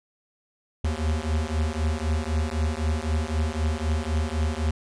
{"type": "beating tone pair", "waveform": "square", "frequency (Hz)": [75.9, 79.8], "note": ["D#2", "D#2"], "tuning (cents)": [-42, 44], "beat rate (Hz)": 3.9, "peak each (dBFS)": -27, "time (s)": [0.84, 4.71], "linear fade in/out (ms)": 5, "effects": ["resampled to 22050 Hz"]}